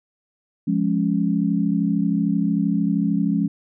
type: chord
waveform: sine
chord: Db major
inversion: first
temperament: equal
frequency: 174.61 / 207.7 / 277.2 Hz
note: F3 / Ab3 / Db4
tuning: 0 / 0 / 0 cents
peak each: -22 / -21 / -23 dBFS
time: 0.67-3.48 s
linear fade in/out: 10 ms
effects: none

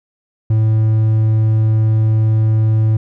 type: tone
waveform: triangle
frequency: 109.7 Hz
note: A2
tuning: 5 cents flat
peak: -8 dBFS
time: 0.5-2.97 s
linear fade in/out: 5 ms
effects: none

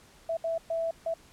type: tone bursts at uneven times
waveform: sine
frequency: 659.3 Hz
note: E5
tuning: in tune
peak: -27 dBFS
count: 4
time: 0.29-0.37 / 0.44-0.58 / 0.7-0.91 / 1.06-1.14 s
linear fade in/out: 5 ms
effects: pink hiss -57 dBFS RMS until 1.32 s + low-pass 11000 Hz 12 dB/octave

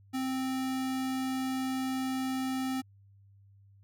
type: tone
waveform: square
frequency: 261.6 Hz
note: C4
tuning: in tune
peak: -31 dBFS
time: 0.13-2.82 s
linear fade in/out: 20 ms
effects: added 99 Hz sine -56 dBFS peak until 3.83 s

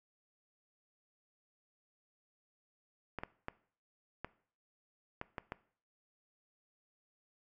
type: clicks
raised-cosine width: 0.5 ms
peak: -24 dBFS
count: 7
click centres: 3.187 / 3.235 / 3.484 / 4.246 / 5.214 / 5.382 / 5.521 s
effects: noise-tail reverb RT60 0.5 s tail -19 dB re dry

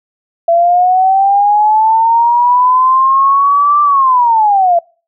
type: linear two-way sweep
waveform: sine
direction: up then down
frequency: 670 to 1179 to 670 Hz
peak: -6 dBFS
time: 0.48-4.79 s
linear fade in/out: 5 ms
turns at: 3.82 s
effects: noise-tail reverb RT60 0.4 s tail -26 dB re dry

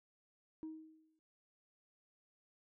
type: tone with exponential decay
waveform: sine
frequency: 316 Hz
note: D#4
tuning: 27 cents sharp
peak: -39 dBFS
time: 0.63-1.19 s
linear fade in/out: 0 ms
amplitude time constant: 120 ms
effects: tanh soft clip ceiling -40 dBFS

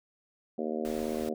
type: harmonic tone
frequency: 77.78 Hz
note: D#2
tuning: in tune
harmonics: 3 / 4 / 5 / 6 / 7 / 8 / 9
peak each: -35 / -39 / -36 / -39 / -38 / -42 / -43 dBFS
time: 0.58-1.34 s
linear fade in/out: 5 ms
type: noise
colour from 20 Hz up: pink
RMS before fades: -45 dBFS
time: 0.85-1.29 s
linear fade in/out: 0 ms
effects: none

